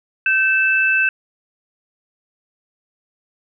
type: tone pair together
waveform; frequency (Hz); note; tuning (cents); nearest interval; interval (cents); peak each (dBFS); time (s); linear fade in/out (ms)
sine; 1545.8 / 2637; G6 / E7; -25 / 0; major sixth; 925; -16; 0.26-1.09; 2
effects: none